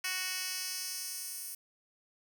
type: tone with high-pass filter sweep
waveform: 10% pulse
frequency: 370 Hz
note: F#4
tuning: in tune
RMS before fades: -38 dBFS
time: 0.04-1.55 s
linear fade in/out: 5 ms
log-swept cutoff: 2500 to 10000 Hz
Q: 0.98
effects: none